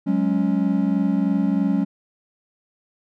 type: chord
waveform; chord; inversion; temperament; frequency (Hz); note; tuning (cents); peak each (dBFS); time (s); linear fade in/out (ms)
triangle; F# suspended second; none; just; 185 / 208.1 / 277.5; F#3 / G#3 / C#4; 0 / +4 / +2; -20; 0.06-1.85; 20
effects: none